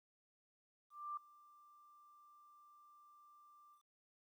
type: tone with ADSR envelope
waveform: sine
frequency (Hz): 1183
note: D6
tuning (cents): +12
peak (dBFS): -40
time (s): 0.9-3.83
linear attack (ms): 270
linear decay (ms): 4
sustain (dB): -22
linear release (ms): 110
effects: 13-bit